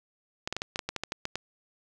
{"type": "clicks", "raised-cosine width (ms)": 0.2, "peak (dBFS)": -14, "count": 12, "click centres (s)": [0.475, 0.526, 0.566, 0.619, 0.759, 0.792, 0.89, 0.963, 1.036, 1.121, 1.254, 1.356], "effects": []}